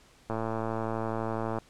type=click train; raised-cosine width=1 ms; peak=-18 dBFS; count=145; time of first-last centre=0.3-1.586 s; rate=112 Hz; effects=pink hiss -59 dBFS RMS until 1.69 s + low-pass 9000 Hz 12 dB/octave